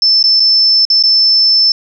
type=tone with dropouts; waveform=sine; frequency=5290 Hz; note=E8; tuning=5 cents sharp; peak=-6 dBFS; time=0.02-1.72 s; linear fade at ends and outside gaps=2 ms; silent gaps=0.228-0.239 / 0.398-0.402 / 0.852-0.901 / 1.027-1.036 s; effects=none